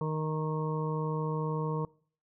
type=harmonic tone; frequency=155.56 Hz; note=D#3; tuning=in tune; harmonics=1 / 2 / 3 / 4 / 6 / 7; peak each=-31 / -42 / -35 / -48 / -40 / -41 dBFS; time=0.01-1.85 s; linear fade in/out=2 ms; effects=noise-tail reverb RT60 0.5 s tail -24 dB re dry